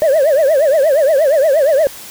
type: tone with vibrato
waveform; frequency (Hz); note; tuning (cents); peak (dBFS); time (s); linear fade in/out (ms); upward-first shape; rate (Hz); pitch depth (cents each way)
sine; 587; D5; -1; -6; 0.02-1.87; 0; triangle; 8.5; 230
effects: tanh soft clip ceiling -7 dBFS + white hiss -33 dBFS RMS until 2.1 s